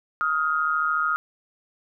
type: tone pair together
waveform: sine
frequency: 1256 / 1409.8 Hz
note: D#6 / F6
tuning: +16 / +16 cents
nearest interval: major second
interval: 200 cents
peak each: -23 / -24 dBFS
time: 0.21-1.16 s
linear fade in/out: 0 ms
effects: none